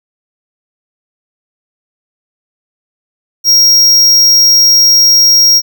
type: tone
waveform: square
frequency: 5600 Hz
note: F8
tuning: 4 cents sharp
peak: -4 dBFS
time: 3.44-5.62 s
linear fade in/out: 50 ms
effects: none